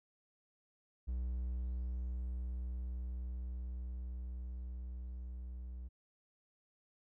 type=tone with level ramp; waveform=triangle; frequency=61.74 Hz; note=B1; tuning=in tune; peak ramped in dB=-33 to -41 dBFS; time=1.07-5.89 s; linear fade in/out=20 ms; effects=none